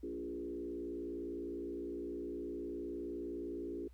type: tone with frequency modulation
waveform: sine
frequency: 345.9 Hz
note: F4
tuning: 17 cents flat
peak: -39 dBFS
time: 0.03-3.88 s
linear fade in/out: 5 ms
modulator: 59.6 Hz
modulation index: 1.3
effects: added 60 Hz sine -54 dBFS peak until 3.93 s + pink hiss -75 dBFS RMS until 3.93 s